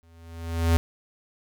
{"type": "tone with exponential growth", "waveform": "square", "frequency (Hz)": 83.1, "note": "E2", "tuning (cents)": 15, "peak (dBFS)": -16, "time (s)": [0.03, 0.77], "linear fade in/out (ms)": 0, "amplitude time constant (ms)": 160, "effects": []}